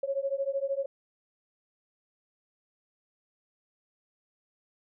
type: beating tone pair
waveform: sine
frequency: 543 / 556 Hz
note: C#5 / C#5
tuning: -36 / +5 cents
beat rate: 13 Hz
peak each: -31 dBFS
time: 0.03-0.86 s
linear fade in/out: 5 ms
effects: none